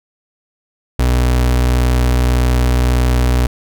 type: tone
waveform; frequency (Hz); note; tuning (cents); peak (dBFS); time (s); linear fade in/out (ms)
35% pulse; 61.74; B1; 0; -9; 0.99-3.47; 5
effects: none